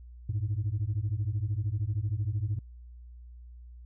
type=beating tone pair; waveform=sine; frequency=98 / 111 Hz; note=G2 / A2; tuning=0 / +16 cents; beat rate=13 Hz; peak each=-29 dBFS; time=0.29-2.59 s; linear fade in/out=5 ms; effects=tanh soft clip ceiling -24 dBFS + added 60 Hz sine -45 dBFS peak until 3.85 s